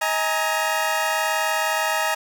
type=chord; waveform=20% pulse; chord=D# suspended fourth; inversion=none; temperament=equal with one note detuned; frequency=634.6 / 830.6 / 932.3 Hz; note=D#5 / G#5 / A#5; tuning=+34 / 0 / 0 cents; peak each=-20 dBFS; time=0.01-2.15 s; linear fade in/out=10 ms; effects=none